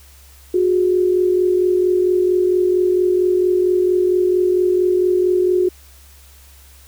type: tone pair together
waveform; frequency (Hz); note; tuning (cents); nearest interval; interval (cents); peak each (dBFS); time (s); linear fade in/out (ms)
sine; 362.2 / 406.6; F#4 / G#4; -37 / -37; major second; 200; -13 / -21; 0.54-5.69; 5
effects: added 68 Hz sine -44 dBFS peak until 6.87 s + white hiss -48 dBFS RMS until 6.87 s